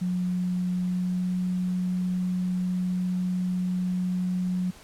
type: tone with pitch glide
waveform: sine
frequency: 180.6 to 181.96 Hz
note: F#3 to F#3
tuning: -42 to -29 cents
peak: -24 dBFS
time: 0.01-4.71 s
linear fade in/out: 10 ms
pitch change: +13 cents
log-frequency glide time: 0.71-1.38 s
effects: pink hiss -50 dBFS RMS until 4.83 s + low-pass 12000 Hz 12 dB/octave